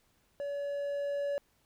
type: tone with level ramp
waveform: triangle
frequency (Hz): 569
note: C#5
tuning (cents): +45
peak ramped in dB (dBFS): -32 to -28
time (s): 0.4-1.38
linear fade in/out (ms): 0
effects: pink hiss -71 dBFS RMS until 1.65 s